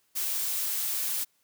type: noise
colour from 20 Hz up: blue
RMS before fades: -30 dBFS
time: 0.15-1.25 s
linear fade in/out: 20 ms
effects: white hiss -70 dBFS RMS until 1.43 s + high-pass 60 Hz 12 dB/octave